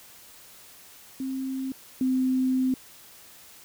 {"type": "tone pair in turn", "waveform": "sine", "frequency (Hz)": [264.6, 258.7], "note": ["C4", "C4"], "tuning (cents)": [20, -19], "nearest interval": "unison", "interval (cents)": 39, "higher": "first", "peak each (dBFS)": [-28, -21], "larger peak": "second", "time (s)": [[1.2, 1.72], [2.01, 2.74]], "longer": "second", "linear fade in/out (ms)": 2, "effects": ["white hiss -50 dBFS RMS until 3.64 s"]}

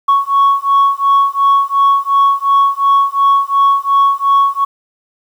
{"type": "beating tone pair", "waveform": "sine", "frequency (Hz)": [1108.7, 1111.5], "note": ["C#6", "C#6"], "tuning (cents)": [0, 4], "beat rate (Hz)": 2.8, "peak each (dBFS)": -10, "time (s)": [0.08, 4.65], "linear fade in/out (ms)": 10, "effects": ["tanh soft clip ceiling -4 dBFS", "7-bit"]}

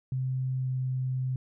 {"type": "tone with pitch glide", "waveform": "sine", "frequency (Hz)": [130, 129.25], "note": ["C3", "C3"], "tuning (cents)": [-11, -21], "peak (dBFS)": -27, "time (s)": [0.12, 1.36], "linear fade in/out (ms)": 2, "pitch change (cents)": -10, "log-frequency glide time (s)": [0.58, 0.68], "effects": []}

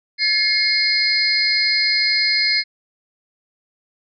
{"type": "tone cluster", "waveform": "sine", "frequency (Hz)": [1723, 2152, 4217, 4917], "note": ["A6", "C7", "C8", "D#8"], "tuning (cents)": [-37, 48, 13, -21], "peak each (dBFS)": [-28, -19, -19, -21], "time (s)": [0.18, 2.64], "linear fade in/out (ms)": 50, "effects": []}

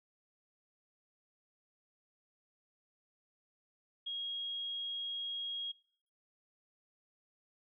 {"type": "tone", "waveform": "sine", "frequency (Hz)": 3280, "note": "G#7", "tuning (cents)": -22, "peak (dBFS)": -37, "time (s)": [4.06, 5.72], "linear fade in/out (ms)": 10, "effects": ["noise-tail reverb RT60 0.6 s tail -25 dB re dry"]}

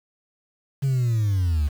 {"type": "linear sweep", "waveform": "sine", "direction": "down", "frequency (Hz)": [139.8, 69.3], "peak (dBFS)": -16, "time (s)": [0.82, 1.69], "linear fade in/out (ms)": 20, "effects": ["tanh soft clip ceiling -18 dBFS", "7-bit"]}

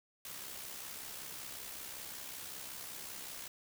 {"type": "noise with amplitude modulation", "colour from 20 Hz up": "white", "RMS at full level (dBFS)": -44, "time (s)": [0.25, 3.48], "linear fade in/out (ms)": 2, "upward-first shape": "sine", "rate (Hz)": 65.3, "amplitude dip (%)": 45, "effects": []}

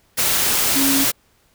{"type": "tone in noise", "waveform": "sine", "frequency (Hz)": 273.8, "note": "C#4", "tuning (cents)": -21, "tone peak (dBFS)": -18, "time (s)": [0.75, 1.05], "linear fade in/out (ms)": 20, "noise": "white", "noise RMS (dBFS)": -18, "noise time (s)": [0.17, 1.12], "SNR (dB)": -3, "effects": ["pink hiss -59 dBFS RMS until 1.54 s"]}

